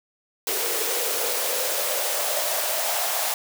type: noise with high-pass filter sweep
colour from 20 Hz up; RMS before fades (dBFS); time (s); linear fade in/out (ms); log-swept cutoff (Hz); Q
white; -25; 0.47-3.34; 2; 420 to 720; 5.5
effects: none